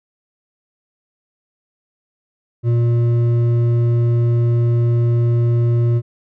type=tone with hard clipping; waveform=sine; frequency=118.3 Hz; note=A#2; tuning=26 cents sharp; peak=-14 dBFS; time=2.63-6.02 s; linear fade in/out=50 ms; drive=7 dB; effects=none